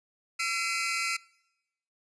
sawtooth tone cluster, 1353 / 2048 / 2298 / 2520 Hz, E6 / C7 / D7 / D#7, +45 / -38 / -38 / +21 cents, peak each -30 / -30 / -31 / -30 dBFS, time 0.39-1.17 s, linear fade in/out 10 ms, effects noise-tail reverb RT60 0.9 s tail -24 dB re dry + resampled to 22050 Hz

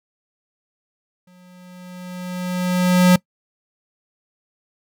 square tone with exponential growth, 180.8 Hz, F#3, 40 cents flat, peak -9 dBFS, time 1.27-3.16 s, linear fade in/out 5 ms, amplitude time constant 410 ms, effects noise-tail reverb RT60 0.1 s tail -22 dB re dry

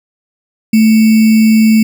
sine tone with sample-and-hold, 220 Hz, A3, in tune, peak -4 dBFS, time 0.73-1.83 s, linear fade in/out 5 ms, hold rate 2450 Hz, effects none

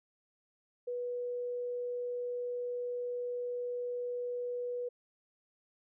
sine tone, 488.9 Hz, B4, 18 cents flat, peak -34 dBFS, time 0.87-4.89 s, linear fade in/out 10 ms, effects none

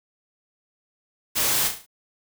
white noise with echo, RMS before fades -23 dBFS, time 1.35-1.69 s, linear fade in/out 20 ms, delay 35 ms, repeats 5, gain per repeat -6 dB, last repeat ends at 1.865 s, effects none

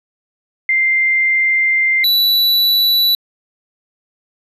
sine / square tone pair in turn, 2093 / 3951 Hz, C7 / B7, 0 / 0 cents, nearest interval major seventh, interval 1100 cents, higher second, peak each -11 dBFS, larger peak neither, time 0.69-2.04 / 2.04-3.15 s, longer first, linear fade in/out 2 ms, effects resampled to 32000 Hz

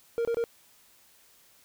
triangle tone bursts, 466.2 Hz, A#4, in tune, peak -23 dBFS, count 3, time 0.18-0.44 s, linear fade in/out 0 ms, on 70 ms, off 25 ms, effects white hiss -60 dBFS RMS until 1.64 s

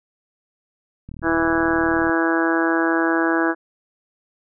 click train, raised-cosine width 5 ms, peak -24 dBFS, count 40, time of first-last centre 1.09-2.095 s, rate 38.8 Hz
harmonic tone, 164.81 Hz, E3, in tune, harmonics 2 / 3 / 4 / 5 / 6 / 7 / 8 / 9 / 10, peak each -19 / -28 / -27 / -29 / -29 / -30 / -30 / -26 / -25 dBFS, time 1.22-3.55 s, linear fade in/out 50 ms
effects none

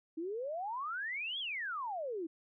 sine exponential two-way sweep, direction up then down, 310.1 to 3421 to 310.1 Hz, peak -36 dBFS, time 0.17-2.27 s, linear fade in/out 10 ms, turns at 1.39 s, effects none

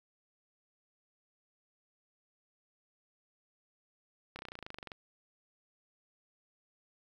slowing click train, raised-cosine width 0.3 ms, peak -27 dBFS, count 16, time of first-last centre 4.36-4.918 s, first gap 30 ms, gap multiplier 1.03, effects 10-bit

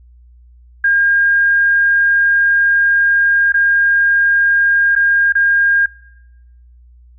sine tone with dropouts, 1614 Hz, G#6, 50 cents flat, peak -9 dBFS, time 0.84-5.86 s, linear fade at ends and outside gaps 5 ms, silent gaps 3.522-3.541 / 4.953-4.961 / 5.324-5.352 s, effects noise-tail reverb RT60 1.0 s tail -24 dB re dry + added 60 Hz sine -41 dBFS peak until 7.18 s

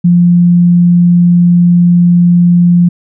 sine tone, 174.61 Hz, F3, in tune, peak -3 dBFS, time 0.04-2.89 s, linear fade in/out 10 ms, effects none

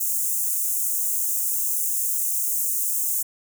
white high-pass noise, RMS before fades -24 dBFS, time 0-3.23 s, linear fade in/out 10 ms, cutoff 6600 Hz, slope 48 dB/octave, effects none

